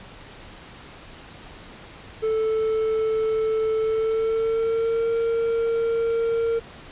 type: tone with pitch glide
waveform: triangle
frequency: 440 to 459.5 Hz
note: A4 to A#4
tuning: 0 to -25 cents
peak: -18 dBFS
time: 2.22-6.6 s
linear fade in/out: 20 ms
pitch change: +75 cents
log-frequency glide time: 3.82-5.1 s
effects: pink hiss -43 dBFS RMS until 6.91 s + resampled to 8000 Hz